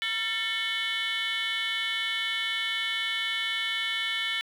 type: tone with frequency modulation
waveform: sine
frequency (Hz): 2620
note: E7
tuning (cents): -11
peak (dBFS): -25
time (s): 0.02-4.41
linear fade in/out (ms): 0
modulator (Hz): 418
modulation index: 2.4
effects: tanh soft clip ceiling -24 dBFS + 9-bit